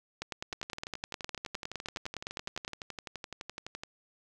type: two click trains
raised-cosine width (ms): 0.2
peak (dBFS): -18 / -22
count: 25 / 40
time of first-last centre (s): 0.22-2.679 / 0.53-3.835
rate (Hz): 9.76 / 11.8
effects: none